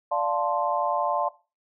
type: chord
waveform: sine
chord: D minor seventh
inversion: none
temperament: equal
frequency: 587.3 / 698.5 / 880 / 1046.5 Hz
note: D5 / F5 / A5 / C6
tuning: 0 / 0 / 0 / 0 cents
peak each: -28 dBFS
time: 0.11-1.29 s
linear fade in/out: 10 ms
effects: noise-tail reverb RT60 0.3 s tail -18 dB re dry